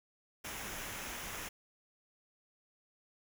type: noise with comb filter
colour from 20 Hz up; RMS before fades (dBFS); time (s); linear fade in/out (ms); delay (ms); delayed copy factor
pink; -43; 0.44-1.49; 10; 0.23; -0.5
effects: none